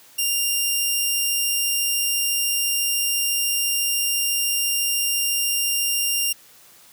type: tone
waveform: 10% pulse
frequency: 2794 Hz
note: F7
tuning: in tune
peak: -11 dBFS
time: 0.18-6.33 s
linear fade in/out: 10 ms
effects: white hiss -50 dBFS RMS until 6.92 s + high-pass 80 Hz 12 dB/octave

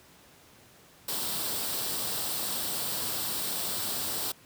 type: noise with comb filter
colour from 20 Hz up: white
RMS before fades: -32 dBFS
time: 1.08-4.32 s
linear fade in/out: 5 ms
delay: 0.23 ms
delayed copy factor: +0.5
effects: pink hiss -56 dBFS RMS until 4.45 s + high-pass 80 Hz 12 dB/octave

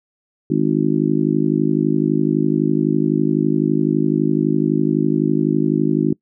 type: harmonic tone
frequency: 51.91 Hz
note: G#1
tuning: in tune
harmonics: 3 / 4 / 5 / 6 / 7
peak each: -21 / -22 / -20 / -19 / -22 dBFS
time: 0.5-6.13 s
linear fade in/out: 5 ms
effects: noise-tail reverb RT60 0.1 s tail -24 dB re dry

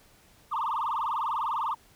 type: tone with vibrato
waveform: sine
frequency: 1046.5 Hz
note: C6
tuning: in tune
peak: -25 dBFS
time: 0.51-1.75 s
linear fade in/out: 20 ms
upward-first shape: sine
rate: 20 Hz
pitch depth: 290 cents each way
effects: tanh soft clip ceiling -24 dBFS + pink hiss -59 dBFS RMS until 1.95 s

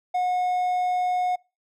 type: tone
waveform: triangle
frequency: 726 Hz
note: F#5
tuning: 33 cents flat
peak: -19 dBFS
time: 0.14-1.36 s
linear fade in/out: 10 ms
effects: noise-tail reverb RT60 0.3 s tail -26 dB re dry

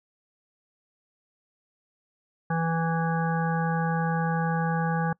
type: harmonic tone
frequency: 164.81 Hz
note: E3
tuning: in tune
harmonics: 1 / 3 / 5 / 7 / 9 / 10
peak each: -25 / -34 / -30 / -36 / -37 / -36 dBFS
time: 2.5-5.13 s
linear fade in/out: 5 ms
effects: noise-tail reverb RT60 0.1 s tail -25 dB re dry

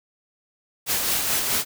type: noise with tremolo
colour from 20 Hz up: white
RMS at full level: -22 dBFS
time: 0.86-1.65 s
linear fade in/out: 50 ms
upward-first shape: sine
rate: 4.7 Hz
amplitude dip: 35%
effects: none

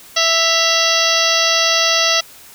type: harmonic tone with a mistuned harmonic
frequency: 659.3 Hz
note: E5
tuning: in tune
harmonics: 1 / 2 / 3 / 4 / 5 / 6 / 7 / 8 / 9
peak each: -21 / -21 / -21 / -21 / -21 / -21 / -21 / -21 / -21 dBFS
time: 0.16-2.21 s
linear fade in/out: 10 ms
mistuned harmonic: 4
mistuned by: +74 cents
effects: white hiss -41 dBFS RMS until 2.54 s

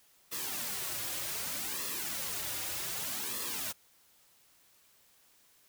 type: noise with flanger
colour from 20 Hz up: white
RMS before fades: -37 dBFS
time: 0.31-3.73 s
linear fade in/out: 20 ms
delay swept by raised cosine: 1.3 to 4.6 ms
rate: 0.65 Hz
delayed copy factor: -0.7
effects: white hiss -65 dBFS RMS until 5.68 s

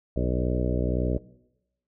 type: harmonic tone with a mistuned harmonic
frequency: 61.74 Hz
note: B1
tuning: in tune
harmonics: 1 / 2 / 3 / 4 / 5 / 6 / 7 / 8 / 9 / 10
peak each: -27 / -30 / -32 / -33 / -34 / -35 / -35 / -36 / -37 / -37 dBFS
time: 0.16-1.18 s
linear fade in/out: 5 ms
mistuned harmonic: 9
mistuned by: +19 cents
effects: noise-tail reverb RT60 0.9 s tail -20 dB re dry

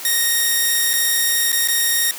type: tone with dropouts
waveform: 5% pulse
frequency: 1863 Hz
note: A#6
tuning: 2 cents flat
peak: -5 dBFS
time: 0.05-2.11 s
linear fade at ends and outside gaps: 1 ms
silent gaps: 0.933-0.937 / 1.519-1.528 / 1.675-1.685 s
effects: white hiss -32 dBFS RMS until 2.18 s + high-pass 300 Hz 12 dB/octave

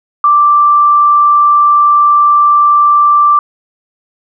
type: tone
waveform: sine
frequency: 1174.7 Hz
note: D6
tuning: in tune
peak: -4 dBFS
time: 0.24-3.39 s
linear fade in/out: 2 ms
effects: none

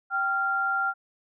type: tone pair together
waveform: sine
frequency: 779 / 1388 Hz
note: G5 / F6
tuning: -11 / -11 cents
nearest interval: minor seventh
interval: 1000 cents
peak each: -30 / -24 dBFS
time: 0.1-0.94 s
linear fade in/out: 50 ms
effects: none

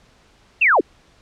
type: linear sweep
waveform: sine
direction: down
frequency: 2808 to 223.6 Hz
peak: -11 dBFS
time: 0.61-0.81 s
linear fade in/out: 10 ms
effects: pink hiss -54 dBFS RMS until 1.21 s + low-pass 6000 Hz 12 dB/octave

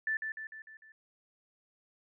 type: tone with echo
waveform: sine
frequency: 1760 Hz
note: A6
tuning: in tune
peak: -29 dBFS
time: 0.07-0.17 s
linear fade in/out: 2 ms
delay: 150 ms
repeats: 5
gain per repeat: -5 dB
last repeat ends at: 0.92 s
effects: none

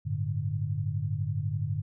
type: chord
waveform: sine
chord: G suspended second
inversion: none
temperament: equal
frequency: 98 / 110 / 146.83 Hz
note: G2 / A2 / D3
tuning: 0 / 0 / 0 cents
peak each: -32 dBFS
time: 0.05-1.82 s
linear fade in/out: 20 ms
effects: none

